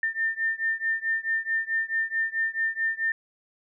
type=beating tone pair; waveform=sine; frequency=1800 / 1804.6 Hz; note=A6 / A6; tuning=+39 / +43 cents; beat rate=4.6 Hz; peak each=-27 / -28 dBFS; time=0.03-3.12 s; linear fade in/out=2 ms; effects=none